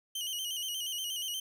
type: tone with vibrato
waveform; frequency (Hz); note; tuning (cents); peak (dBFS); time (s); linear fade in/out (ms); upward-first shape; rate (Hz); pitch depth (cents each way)
sawtooth; 3004; F#7; +26; -31; 0.15-1.4; 5; square; 8.4; 59
effects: none